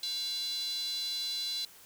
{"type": "tone with high-pass filter", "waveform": "square", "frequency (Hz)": 311.1, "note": "D#4", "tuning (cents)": 0, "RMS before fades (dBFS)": -35, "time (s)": [0.03, 1.65], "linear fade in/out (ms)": 2, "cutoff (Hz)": 4000, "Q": 9.3, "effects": ["white hiss -55 dBFS RMS until 1.85 s"]}